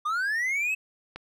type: linear sweep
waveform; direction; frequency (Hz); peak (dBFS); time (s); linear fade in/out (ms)
triangle; up; 1175 to 2626; -23; 0.05-0.75; 10
type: click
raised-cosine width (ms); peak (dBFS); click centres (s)
0.3; -22; 1.16
effects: none